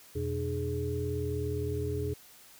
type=tone cluster; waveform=sine; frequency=85.9 / 125.3 / 300.5 / 418.9 Hz; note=F2 / B2 / D4 / G#4; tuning=-28 / +25 / +40 / +15 cents; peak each=-34 / -36 / -40 / -34 dBFS; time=0.15-2.14 s; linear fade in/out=10 ms; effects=white hiss -55 dBFS RMS until 2.59 s